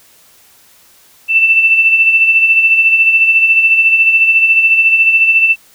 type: tone with tremolo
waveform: sine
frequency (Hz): 2665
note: E7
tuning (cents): +18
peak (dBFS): -4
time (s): 1.28-5.56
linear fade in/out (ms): 50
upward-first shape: sine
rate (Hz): 14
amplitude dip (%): 50
effects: white hiss -46 dBFS RMS until 5.74 s